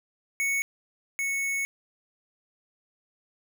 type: tone pair in turn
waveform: square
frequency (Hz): 2217 / 2208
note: C#7 / C#7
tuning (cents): 0 / -7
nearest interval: unison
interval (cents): 7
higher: first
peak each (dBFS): -25 / -27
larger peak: first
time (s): 0.4-0.62 / 1.19-1.65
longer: second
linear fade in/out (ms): 0
effects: none